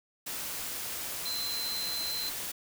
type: tone in noise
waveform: sine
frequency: 4083 Hz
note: C8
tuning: 43 cents flat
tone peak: -33 dBFS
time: 1.25-2.3 s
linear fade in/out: 10 ms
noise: white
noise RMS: -37 dBFS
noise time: 0.26-2.52 s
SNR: +1 dB
effects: none